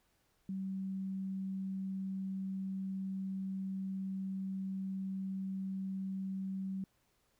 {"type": "tone", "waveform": "sine", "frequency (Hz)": 191.5, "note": "G3", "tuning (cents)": -40, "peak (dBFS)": -36, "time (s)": [0.49, 6.84], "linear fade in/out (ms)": 2, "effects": ["pink hiss -75 dBFS RMS until 7.39 s"]}